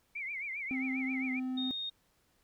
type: tone with vibrato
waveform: sine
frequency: 2217 Hz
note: C#7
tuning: in tune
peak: -36 dBFS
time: 0.15-1.4 s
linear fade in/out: 10 ms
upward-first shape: triangle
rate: 7.5 Hz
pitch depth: 160 cents each way
type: tone with pitch glide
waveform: triangle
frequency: 261.6 to 257.1 Hz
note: C4 to C4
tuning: 0 to -30 cents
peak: -31 dBFS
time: 0.71-1.71 s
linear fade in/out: 0 ms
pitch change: -30 cents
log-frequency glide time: 1.24-1.3 s
type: tone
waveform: sine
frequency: 3700 Hz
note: A#7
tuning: 14 cents flat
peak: -35 dBFS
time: 1.57-1.9 s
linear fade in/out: 10 ms
effects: pink hiss -72 dBFS RMS until 2.43 s